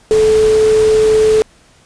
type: tone in noise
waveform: sine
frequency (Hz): 434.1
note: A4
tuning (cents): -23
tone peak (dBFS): -7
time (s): 0.11-1.42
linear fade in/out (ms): 0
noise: pink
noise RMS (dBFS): -24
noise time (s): 0.11-1.42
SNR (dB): +14
effects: pink hiss -48 dBFS RMS until 1.85 s + resampled to 22050 Hz